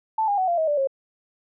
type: tone with pitch steps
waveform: sine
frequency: 880 / 811.6 / 748.6 / 690.4 / 636.8 / 587.3 / 541.7 Hz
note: A5 / G#5 / F#5 / F5 / D#5 / D5 / C#5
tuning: 0 / -40 / +20 / -20 / +40 / 0 / -40 cents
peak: -19 dBFS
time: 0.18-0.873 s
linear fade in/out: 5 ms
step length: 99 ms
effects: none